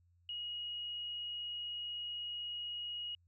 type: tone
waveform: sine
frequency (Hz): 2891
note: F#7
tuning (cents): -41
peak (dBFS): -39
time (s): 0.29-3.15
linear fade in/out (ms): 2
effects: added 87 Hz sine -67 dBFS peak until 3.27 s